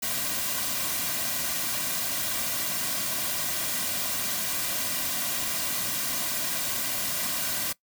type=noise with comb filter; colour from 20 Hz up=white; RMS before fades=-29 dBFS; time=0.02-7.73 s; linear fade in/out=10 ms; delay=2.3 ms; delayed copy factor=-0.6; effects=noise-tail reverb RT60 0.1 s tail -20 dB re dry